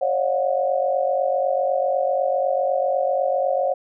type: tone cluster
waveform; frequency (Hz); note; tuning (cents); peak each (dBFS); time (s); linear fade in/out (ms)
sine; 544 / 592 / 687 / 731; C#5 / D5 / F5 / F#5; -33 / +14 / -29 / -21; -21 / -25 / -29 / -24; 0.01-3.74; 10
effects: none